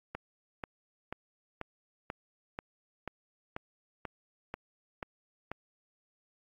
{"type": "click train", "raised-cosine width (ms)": 0.5, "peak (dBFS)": -22, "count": 12, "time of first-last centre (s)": [0.15, 5.516], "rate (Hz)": 2.05, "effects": ["AAC 48 kbps"]}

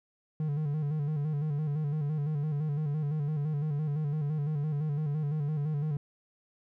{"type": "tone with vibrato", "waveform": "triangle", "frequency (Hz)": 149.3, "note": "D3", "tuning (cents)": 29, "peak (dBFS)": -26, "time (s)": [0.4, 5.97], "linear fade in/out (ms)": 2, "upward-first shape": "square", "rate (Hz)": 5.9, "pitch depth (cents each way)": 63, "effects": []}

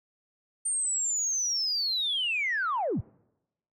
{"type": "linear sweep", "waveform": "sine", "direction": "down", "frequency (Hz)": [8870, 61.74], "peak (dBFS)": -25, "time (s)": [0.65, 3.01], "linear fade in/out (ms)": 10, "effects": ["noise-tail reverb RT60 0.9 s tail -26 dB re dry", "tanh soft clip ceiling -21 dBFS"]}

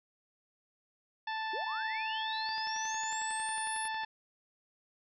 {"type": "harmonic tone", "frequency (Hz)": 880, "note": "A5", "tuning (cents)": 0, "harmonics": [1, 2, 3, 4, 5, 6], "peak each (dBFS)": [-36, -39, -47, -46, -51, -54], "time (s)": [1.27, 4.05], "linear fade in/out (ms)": 5}
{"type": "linear sweep", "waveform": "sine", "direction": "up", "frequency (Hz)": [338.6, 10550], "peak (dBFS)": -39, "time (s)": [1.53, 3.88], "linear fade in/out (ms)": 5}
{"type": "click train", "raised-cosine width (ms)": 0.3, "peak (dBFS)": -33, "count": 18, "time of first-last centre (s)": [2.49, 4.035], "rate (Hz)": 11}
{"effects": []}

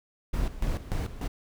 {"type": "noise with tremolo", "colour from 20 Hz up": "brown", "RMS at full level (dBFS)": -28, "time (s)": [0.33, 1.28], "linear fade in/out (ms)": 10, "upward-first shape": "square", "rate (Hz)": 3.4, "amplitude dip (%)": 75, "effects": []}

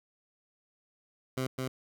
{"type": "tone with echo", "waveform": "15% pulse", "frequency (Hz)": 130, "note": "C3", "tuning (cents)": -11, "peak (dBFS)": -24, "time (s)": [1.37, 1.47], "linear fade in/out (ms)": 5, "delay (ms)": 210, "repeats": 1, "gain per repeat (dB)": -2, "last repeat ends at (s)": 1.68, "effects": []}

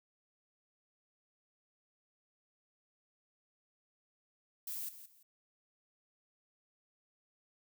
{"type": "noise with echo", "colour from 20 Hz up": "violet", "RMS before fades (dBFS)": -41, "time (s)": [4.67, 4.89], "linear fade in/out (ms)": 5, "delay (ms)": 170, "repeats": 2, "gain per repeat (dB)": -12, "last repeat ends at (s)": 5.23, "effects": []}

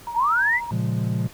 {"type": "tone with tremolo", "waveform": "sine", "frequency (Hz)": 944, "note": "A#5", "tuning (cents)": 22, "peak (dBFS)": -26, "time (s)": [0.07, 0.71], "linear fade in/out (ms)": 2, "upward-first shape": "sine", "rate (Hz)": 13, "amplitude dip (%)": 45}
{"type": "linear sweep", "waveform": "sine", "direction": "up", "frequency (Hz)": [837, 2093], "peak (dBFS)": -17, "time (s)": [0.14, 0.61], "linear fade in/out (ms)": 50}
{"type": "chord", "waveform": "triangle", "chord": "Bb minor seventh", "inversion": "none", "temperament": "equal", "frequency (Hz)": [116.54, 138.59, 174.61, 207.7], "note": ["Bb2", "Db3", "F3", "Ab3"], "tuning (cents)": [0, 0, 0, 0], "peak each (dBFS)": [-22, -27, -25, -28], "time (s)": [0.71, 1.28], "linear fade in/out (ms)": 10}
{"effects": ["pink hiss -46 dBFS RMS until 1.33 s"]}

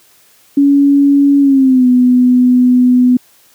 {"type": "tone with pitch glide", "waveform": "sine", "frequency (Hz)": [281.7, 249.5], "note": ["C#4", "B3"], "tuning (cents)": [28, 18], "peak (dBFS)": -5, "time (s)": [0.57, 3.17], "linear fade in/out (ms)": 5, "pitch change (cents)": -210, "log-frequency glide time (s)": [1.4, 1.87], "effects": ["white hiss -48 dBFS RMS until 3.54 s", "high-pass 80 Hz 12 dB/octave"]}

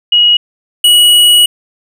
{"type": "tone pair in turn", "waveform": ["sine", "square"], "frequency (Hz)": [2900, 2918], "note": ["F#7", "F#7"], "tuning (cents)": [-35, -25], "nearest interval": "unison", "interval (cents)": 10, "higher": "second", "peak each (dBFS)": -4, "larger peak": "neither", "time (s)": [[0.12, 0.37], [0.84, 1.46]], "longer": "second", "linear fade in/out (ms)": 5, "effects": []}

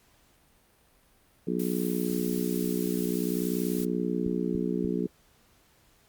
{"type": "harmonic tone", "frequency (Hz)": 60.5, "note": "B1", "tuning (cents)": -35, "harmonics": [3, 4, 5, 6, 7], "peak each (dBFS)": [-31, -32, -33, -34, -34], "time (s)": [1.47, 5.07], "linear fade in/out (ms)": 5}
{"type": "noise", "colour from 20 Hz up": "blue", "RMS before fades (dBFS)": -40, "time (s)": [1.59, 3.85], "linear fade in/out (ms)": 5}
{"type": "clicks", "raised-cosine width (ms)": 5, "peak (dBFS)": -25, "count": 3, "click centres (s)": [4.265, 4.552, 4.848]}
{"effects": ["pink hiss -63 dBFS RMS until 6.08 s", "Opus 48 kbps"]}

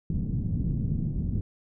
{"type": "low-pass noise", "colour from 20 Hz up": "white", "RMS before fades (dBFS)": -28, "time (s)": [0.1, 1.41], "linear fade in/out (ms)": 2, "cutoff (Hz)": 200, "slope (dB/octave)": 24, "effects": []}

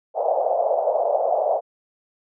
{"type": "band-pass noise", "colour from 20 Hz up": "white", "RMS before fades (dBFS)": -21, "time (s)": [0.14, 1.61], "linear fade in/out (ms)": 50, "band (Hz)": [540, 720], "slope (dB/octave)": 48, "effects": []}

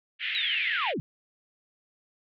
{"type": "band-pass noise", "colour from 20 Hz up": "pink", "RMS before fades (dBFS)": -31, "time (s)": [0.19, 0.94], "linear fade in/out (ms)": 50, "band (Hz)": [1800, 3300], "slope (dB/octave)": 48}
{"type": "linear sweep", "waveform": "sine", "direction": "down", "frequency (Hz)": [3981, 110], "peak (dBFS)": -28, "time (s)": [0.35, 1], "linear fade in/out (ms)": 0}
{"effects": []}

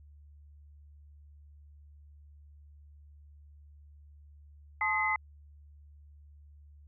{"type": "tone cluster", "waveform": "sine", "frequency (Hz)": [866, 1059, 1251, 2044], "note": ["A5", "C6", "D#6", "C7"], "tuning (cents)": [-28, 21, 9, -41], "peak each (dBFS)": [-32, -37, -36, -29], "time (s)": [4.81, 5.16], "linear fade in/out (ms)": 2, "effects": ["added 73 Hz sine -52 dBFS peak until 6.87 s"]}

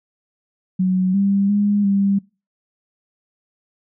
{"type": "tone with pitch steps", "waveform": "sine", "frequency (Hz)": [185.4, 198.1, 204.7, 198.1], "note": ["F#3", "G3", "G#3", "G3"], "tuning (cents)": [4, 18, -25, 18], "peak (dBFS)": -14, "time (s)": [0.79, 2.19], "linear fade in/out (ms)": 10, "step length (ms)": 350, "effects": ["noise-tail reverb RT60 0.3 s tail -24 dB re dry"]}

